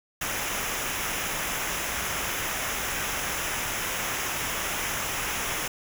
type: noise with comb filter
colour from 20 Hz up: pink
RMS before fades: -30 dBFS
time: 0.21-5.68 s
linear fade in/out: 5 ms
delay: 0.23 ms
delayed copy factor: -0.65
effects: none